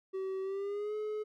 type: tone with pitch glide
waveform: triangle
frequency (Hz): 381.8 to 426.1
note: G4 to G#4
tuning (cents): -46 to +44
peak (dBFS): -32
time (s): 0.13-1.24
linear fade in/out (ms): 20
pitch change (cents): +190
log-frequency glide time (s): 0.42-0.95
effects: none